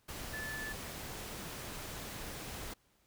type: tone in noise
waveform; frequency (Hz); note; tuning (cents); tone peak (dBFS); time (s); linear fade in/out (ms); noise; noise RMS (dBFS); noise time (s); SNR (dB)
sine; 1742; A6; -18; -40; 0.33-0.73; 10; pink; -44; 0.08-2.74; +1
effects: pink hiss -72 dBFS RMS until 3.06 s